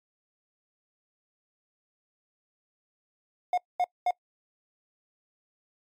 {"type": "tone bursts", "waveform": "triangle", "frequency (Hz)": 720, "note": "F#5", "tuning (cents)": -47, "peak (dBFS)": -20, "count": 3, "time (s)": [3.53, 4.108], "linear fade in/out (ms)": 2, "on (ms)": 46, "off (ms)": 220, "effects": ["noise-tail reverb RT60 0.1 s tail -24 dB re dry", "MP3 96 kbps"]}